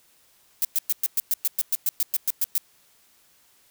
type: noise bursts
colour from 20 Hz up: violet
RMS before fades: -22 dBFS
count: 15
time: 0.62-2.58 s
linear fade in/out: 0 ms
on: 28 ms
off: 110 ms
effects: white hiss -60 dBFS RMS until 3.7 s